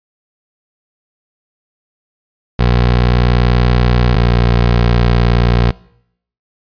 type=tone pair in turn; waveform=20% pulse; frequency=60.5 / 59.15 Hz; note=B1 / A#1; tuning=-35 / +26 cents; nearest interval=unison; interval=39 cents; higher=first; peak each=-4 dBFS; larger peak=neither; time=2.59-4.15 / 4.15-5.71 s; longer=neither; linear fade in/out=5 ms; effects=noise-tail reverb RT60 0.7 s tail -22 dB re dry + resampled to 11025 Hz